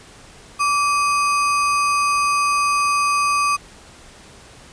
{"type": "tone with sample-and-hold", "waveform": "sine", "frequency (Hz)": 1160, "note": "D6", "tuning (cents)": -22, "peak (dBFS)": -15, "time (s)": [0.59, 3.57], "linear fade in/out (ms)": 20, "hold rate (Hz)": 3675, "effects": ["pink hiss -44 dBFS RMS until 4.72 s", "resampled to 22050 Hz"]}